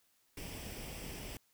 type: noise with comb filter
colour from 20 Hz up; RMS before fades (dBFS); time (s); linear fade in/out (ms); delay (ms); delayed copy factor
pink; -45; 0.37-1.37; 2; 0.37; +0.55
effects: white hiss -73 dBFS RMS until 1.53 s